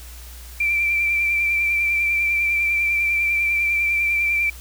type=tone with vibrato; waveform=sine; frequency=2349 Hz; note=D7; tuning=in tune; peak=-17 dBFS; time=0.6-4.5 s; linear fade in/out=5 ms; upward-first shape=triangle; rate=10 Hz; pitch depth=32 cents each way; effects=added 60 Hz sine -37 dBFS peak until 4.6 s + white hiss -43 dBFS RMS until 4.6 s